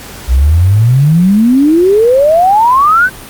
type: exponential sweep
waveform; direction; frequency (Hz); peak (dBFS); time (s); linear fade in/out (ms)
sine; up; 59.2 to 1568; -4; 0.27-3.1; 50
effects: pink hiss -29 dBFS RMS until 3.29 s + Opus 48 kbps